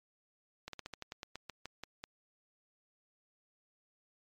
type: slowing click train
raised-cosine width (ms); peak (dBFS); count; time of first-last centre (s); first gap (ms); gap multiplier
0.2; -25; 13; 0.68-2.039; 53; 1.13
effects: MP3 96 kbps